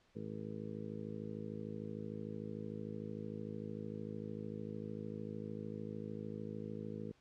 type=harmonic tone; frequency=53.3 Hz; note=G#1; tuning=46 cents sharp; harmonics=2 / 3 / 4 / 5 / 6 / 7 / 8 / 9; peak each=-50 / -49 / -46 / -54 / -52 / -56 / -50 / -51 dBFS; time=0.15-7.12 s; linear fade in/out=10 ms; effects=pink hiss -71 dBFS RMS until 7.2 s + low-pass 5000 Hz 12 dB/octave